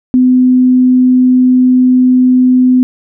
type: tone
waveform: sine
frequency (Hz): 253.4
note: B3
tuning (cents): +45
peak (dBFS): -4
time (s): 0.14-2.83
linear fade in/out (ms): 0
effects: none